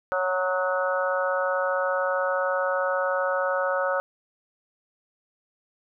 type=harmonic tone with a mistuned harmonic; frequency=184.6 Hz; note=F#3; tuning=4 cents flat; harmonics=3 / 4 / 5 / 6 / 7 / 8; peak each=-25 / -34 / -33 / -37 / -29 / -30 dBFS; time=0.12-4 s; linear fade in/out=0 ms; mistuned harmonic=7; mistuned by=-18 cents; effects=none